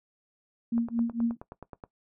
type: tone with tremolo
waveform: sine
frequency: 233.1 Hz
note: A#3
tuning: in tune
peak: -21 dBFS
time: 0.72-1.37 s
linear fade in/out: 5 ms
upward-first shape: triangle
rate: 4.3 Hz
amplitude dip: 100%
type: click train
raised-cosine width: 1 ms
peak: -27 dBFS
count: 11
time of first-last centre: 0.78-1.838 s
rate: 9.45 Hz
effects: noise-tail reverb RT60 0.1 s tail -18 dB re dry